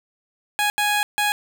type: tone bursts at uneven times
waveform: 15% pulse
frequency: 830.6 Hz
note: G#5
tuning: in tune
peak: -12 dBFS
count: 3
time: 0.59-0.7 / 0.78-1.03 / 1.18-1.32 s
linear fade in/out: 0 ms
effects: none